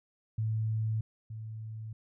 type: tone pair in turn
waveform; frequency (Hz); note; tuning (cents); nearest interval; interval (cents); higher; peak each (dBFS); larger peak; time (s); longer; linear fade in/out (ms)
sine; 110 / 110; A2 / A2; 0 / 0; unison; 0; neither; -28 / -38; first; 0.38-1.01 / 1.3-1.93; neither; 5
effects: none